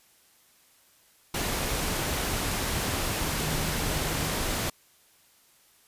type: tone in noise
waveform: sine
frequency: 155.56 Hz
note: D#3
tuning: in tune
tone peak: -35 dBFS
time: 3.23-4.33 s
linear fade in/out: 5 ms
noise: pink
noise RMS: -29 dBFS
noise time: 1.34-4.7 s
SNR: -9 dB
effects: white hiss -61 dBFS RMS until 5.87 s + resampled to 32000 Hz